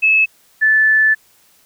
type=tone pair in turn; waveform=sine; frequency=2598 / 1747.5 Hz; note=E7 / A6; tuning=-26 / -12 cents; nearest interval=perfect fifth; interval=686 cents; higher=first; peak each=-9 dBFS; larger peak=neither; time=0.02-0.26 / 0.61-1.15 s; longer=second; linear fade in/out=20 ms; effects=white hiss -53 dBFS RMS until 1.65 s